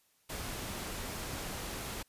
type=noise; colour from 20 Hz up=pink; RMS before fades=-40 dBFS; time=0.29-2.03 s; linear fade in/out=10 ms; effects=white hiss -71 dBFS RMS until 2.08 s + resampled to 32000 Hz